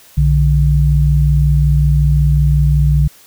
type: tone pair together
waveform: sine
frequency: 61.4 / 146.83 Hz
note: B1 / D3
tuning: -9 / 0 cents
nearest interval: octave + minor third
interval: 1509 cents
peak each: -11 dBFS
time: 0.17-3.08 s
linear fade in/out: 10 ms
effects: white hiss -44 dBFS RMS until 3.26 s